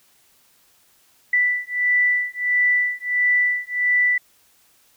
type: beating tone pair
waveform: sine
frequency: 1975.5 / 1977 Hz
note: B6 / B6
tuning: 0 / +1 cents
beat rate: 1.5 Hz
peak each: -20 dBFS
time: 1.33-4.18 s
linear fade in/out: 5 ms
effects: white hiss -58 dBFS RMS until 4.96 s